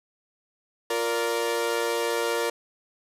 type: chord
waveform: sawtooth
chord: Bb major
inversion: second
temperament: equal with one note detuned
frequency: 349.2 / 466.2 / 580.9 Hz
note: F4 / Bb4 / D5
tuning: 0 / 0 / -19 cents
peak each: -28 / -22 / -27 dBFS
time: 0.9-2.5 s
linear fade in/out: 5 ms
effects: resampled to 32000 Hz + 9-bit